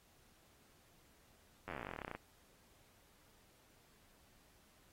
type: slowing click train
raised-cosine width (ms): 0.5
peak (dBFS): -29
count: 24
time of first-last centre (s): 1.68-2.15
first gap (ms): 10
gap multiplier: 1.06
effects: pink hiss -69 dBFS RMS until 4.92 s + AAC 48 kbps